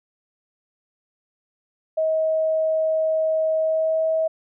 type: tone with pitch glide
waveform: sine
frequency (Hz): 635 to 641.3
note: D#5 to E5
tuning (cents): +35 to -48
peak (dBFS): -18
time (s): 1.97-4.28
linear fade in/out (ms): 10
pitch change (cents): +17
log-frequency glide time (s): 3.57-4.06
effects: none